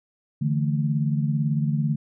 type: chord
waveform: sine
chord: D suspended second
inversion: none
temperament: equal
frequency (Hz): 146.83 / 164.81 / 220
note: D3 / E3 / A3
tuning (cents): 0 / 0 / 0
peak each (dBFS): -22 / -28 / -27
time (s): 0.41-1.96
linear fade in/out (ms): 10
effects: none